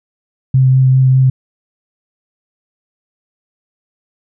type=tone with vibrato; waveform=sine; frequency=130.81 Hz; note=C3; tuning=in tune; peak=-6 dBFS; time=0.54-1.3 s; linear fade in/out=5 ms; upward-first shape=triangle; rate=5 Hz; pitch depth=14 cents each way; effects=none

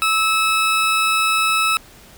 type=tone; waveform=20% pulse; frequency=1300 Hz; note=E6; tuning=24 cents flat; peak=-10 dBFS; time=0.02-1.77 s; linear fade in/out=0 ms; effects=pink hiss -45 dBFS RMS until 2.17 s

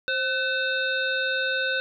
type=harmonic tone with a mistuned harmonic; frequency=527 Hz; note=C5; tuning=12 cents sharp; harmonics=1 / 3 / 5 / 7 / 8; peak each=-30 / -25 / -33 / -32 / -38 dBFS; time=0.08-1.8 s; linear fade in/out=0 ms; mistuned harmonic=3; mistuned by=-76 cents; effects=none

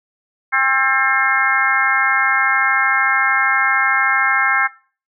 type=harmonic tone with a mistuned harmonic; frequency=266.9 Hz; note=C4; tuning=35 cents sharp; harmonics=3 / 4 / 5 / 6 / 7 / 8; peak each=-24 / -22 / -19 / -18 / -22 / -18 dBFS; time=0.52-4.68 s; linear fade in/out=20 ms; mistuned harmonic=7; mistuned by=-71 cents; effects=noise-tail reverb RT60 0.4 s tail -20 dB re dry

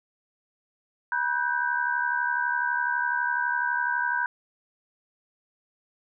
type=tone cluster; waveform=sine; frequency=967 / 1511 / 1583 Hz; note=B5 / F#6 / G6; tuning=-37 / +36 / +17 cents; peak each=-28 dBFS; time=1.12-4.26 s; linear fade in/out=2 ms; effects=none

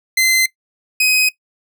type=tone pair in turn; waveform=sawtooth; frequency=2065 / 2517 Hz; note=C7 / D#7; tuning=-23 / +19 cents; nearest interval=minor third; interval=342 cents; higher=second; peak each=-8 dBFS; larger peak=neither; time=0.17-0.46 / 1-1.29 s; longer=neither; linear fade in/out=5 ms; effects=noise-tail reverb RT60 0.1 s tail -18 dB re dry

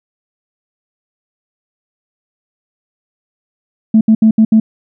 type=tone bursts at uneven times; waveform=sine; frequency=220 Hz; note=A3; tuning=in tune; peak=-3 dBFS; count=5; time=3.94-4.01 / 4.08-4.15 / 4.22-4.31 / 4.38-4.45 / 4.52-4.6 s; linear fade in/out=5 ms; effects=tanh soft clip ceiling 0 dBFS

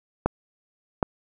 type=clicks; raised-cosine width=1 ms; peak=-6 dBFS; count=2; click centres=0.26 / 1.028 s; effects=none

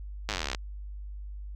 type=slowing click train; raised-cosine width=0.2 ms; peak=-13 dBFS; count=22; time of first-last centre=0.29-0.548 s; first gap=9 ms; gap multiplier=1.03; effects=added 50 Hz sine -37 dBFS peak until 1.55 s

